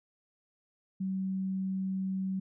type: tone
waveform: sine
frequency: 190.2 Hz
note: F#3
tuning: 48 cents sharp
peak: -30 dBFS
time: 1-2.4 s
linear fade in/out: 10 ms
effects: none